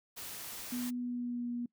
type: noise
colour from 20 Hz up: white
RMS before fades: -44 dBFS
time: 0.16-0.91 s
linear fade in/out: 20 ms
type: tone with pitch glide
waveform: sine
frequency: 245.7 to 240.6 Hz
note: B3 to B3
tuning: -9 to -45 cents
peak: -34 dBFS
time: 0.72-1.66 s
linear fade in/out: 5 ms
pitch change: -36 cents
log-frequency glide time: 0.96-1.49 s
effects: noise-tail reverb RT60 0.1 s tail -23 dB re dry